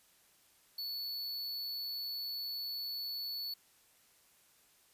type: tone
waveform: square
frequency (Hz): 4435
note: C#8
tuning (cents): 0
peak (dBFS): -38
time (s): 0.78-3.54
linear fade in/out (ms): 5
effects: white hiss -67 dBFS RMS until 4.93 s + resampled to 32000 Hz